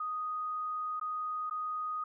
sine tone with dropouts, 1244.5 Hz, D#6, in tune, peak -33 dBFS, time 0-2.04 s, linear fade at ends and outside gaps 5 ms, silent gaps 0.998-1.012 / 1.498-1.509 s, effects none

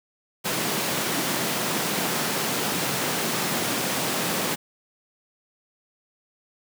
pink high-pass noise, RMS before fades -26 dBFS, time 0.44-4.56 s, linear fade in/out 20 ms, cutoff 150 Hz, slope 24 dB/octave, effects none

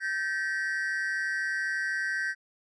triangle tone cluster, 1555 / 1751 / 1903 Hz, G6 / A6 / A#6, -14 / -9 / +35 cents, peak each -28 / -35 / -32 dBFS, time 0-2.35 s, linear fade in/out 50 ms, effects resampled to 24000 Hz

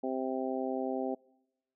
harmonic tone, 130.81 Hz, C3, in tune, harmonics 2 / 3 / 4 / 5 / 6, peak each -35 / -37 / -38 / -39 / -40 dBFS, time 0.03-1.15 s, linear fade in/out 10 ms, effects noise-tail reverb RT60 1.0 s tail -26 dB re dry

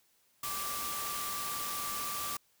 sine tone in noise, 1170 Hz, D6, 7 cents flat, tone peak -39 dBFS, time 0.43-2.37 s, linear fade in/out 5 ms, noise white, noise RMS -38 dBFS, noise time 0.43-2.37 s, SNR -4 dB, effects white hiss -70 dBFS RMS until 2.6 s

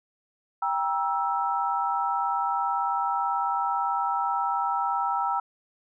sine chord, E diminished, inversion first, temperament just, 791.1 / 949.3 / 1318.5 Hz, G5 / Bb5 / E6, +16 / +31 / 0 cents, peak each -28 dBFS, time 0.62-5.4 s, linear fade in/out 5 ms, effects none

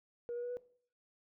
sine tone with pitch steps, 476.6 / 481.6 / 486.6 / 491.7 Hz, A#4 / B4 / B4 / B4, +38 / -44 / -26 / -8 cents, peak -36 dBFS, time 0.29-0.57 s, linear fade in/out 0 ms, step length 70 ms, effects noise-tail reverb RT60 0.5 s tail -18 dB re dry + tanh soft clip ceiling -34 dBFS

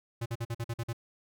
square tone bursts, 116.54 Hz, A#2, in tune, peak -32 dBFS, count 8, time 0.21-0.931 s, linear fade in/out 10 ms, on 49 ms, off 47 ms, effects none

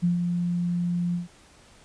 sine tone with ADSR envelope, 174.61 Hz, F3, in tune, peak -18 dBFS, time 0.02-1.28 s, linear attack 23 ms, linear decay 130 ms, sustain -5 dB, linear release 140 ms, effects pink hiss -54 dBFS RMS until 1.84 s + resampled to 22050 Hz

